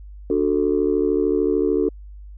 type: chord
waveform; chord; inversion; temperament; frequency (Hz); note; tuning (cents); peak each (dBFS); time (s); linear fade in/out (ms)
sine; D major; none; just; 293.7 / 367.1 / 440.5; D4 / F#4 / A4; 0 / -14 / +2; -21 / -20 / -20; 0.3-1.89; 2
effects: tanh soft clip ceiling -8 dBFS + added 50 Hz sine -36 dBFS peak until 2.37 s

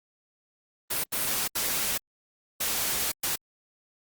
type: noise bursts at uneven times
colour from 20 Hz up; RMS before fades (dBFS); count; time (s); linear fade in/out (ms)
white; -28; 5; 0.9-1.04 / 1.12-1.48 / 1.55-1.98 / 2.6-3.12 / 3.23-3.36; 10
effects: Opus 32 kbps

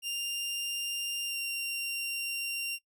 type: tone with pitch glide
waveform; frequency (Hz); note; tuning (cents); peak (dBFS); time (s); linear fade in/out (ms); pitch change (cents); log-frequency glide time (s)
sawtooth; 2794 to 2767; F7 to F7; 0 to -17; -29; 0.02-2.79; 50; -17; 1.26-1.37
effects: noise-tail reverb RT60 0.1 s tail -21 dB re dry

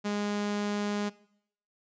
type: tone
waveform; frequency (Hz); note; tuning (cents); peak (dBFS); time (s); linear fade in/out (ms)
sawtooth; 206.1; G#3; -13; -25; 0.04-1.1; 20
effects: noise-tail reverb RT60 0.7 s tail -20 dB re dry + resampled to 16000 Hz

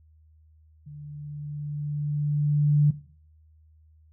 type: tone with level ramp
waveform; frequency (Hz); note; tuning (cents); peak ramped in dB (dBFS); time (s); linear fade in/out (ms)
sine; 147.2; D3; +4; -39 to -15; 0.86-2.91; 10
effects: noise-tail reverb RT60 0.5 s tail -17 dB re dry + added 78 Hz sine -54 dBFS peak until 4.12 s

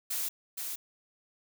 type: noise with echo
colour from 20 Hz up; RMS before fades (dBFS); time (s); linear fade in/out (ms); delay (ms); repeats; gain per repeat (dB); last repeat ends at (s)
blue; -33; 0.1-0.29; 10; 470; 1; -4; 0.76
effects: none

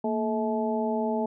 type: harmonic tone with a mistuned harmonic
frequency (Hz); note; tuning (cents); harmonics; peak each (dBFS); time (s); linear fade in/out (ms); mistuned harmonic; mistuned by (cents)
215.5; A3; -36; 1 / 2 / 3 / 4; -28 / -30 / -31 / -32; 0.04-1.26; 5; 1; +110
effects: none

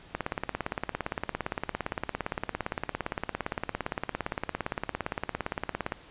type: click train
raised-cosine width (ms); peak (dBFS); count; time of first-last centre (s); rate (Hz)
0.5; -14; 102; 0.15-5.921; 17.5
effects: pink hiss -52 dBFS RMS until 6.1 s + resampled to 8000 Hz

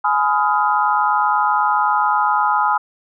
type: chord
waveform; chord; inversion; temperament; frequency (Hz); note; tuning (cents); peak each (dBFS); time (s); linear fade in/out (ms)
sine; F half-diminished seventh; first; just; 838.1 / 1005.8 / 1257.2 / 1396.9; Ab5 / Cb6 / Eb6 / F6; +16 / +31 / +18 / 0; -18 / -19 / -19 / -23; 0.04-2.78; 10
effects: none

